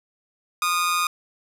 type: tone with amplitude modulation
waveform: sawtooth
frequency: 1229 Hz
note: D#6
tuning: 22 cents flat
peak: -14 dBFS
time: 0.62-1.07 s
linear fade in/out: 2 ms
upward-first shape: sine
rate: 173 Hz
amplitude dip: 55%
effects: resampled to 32000 Hz + 9-bit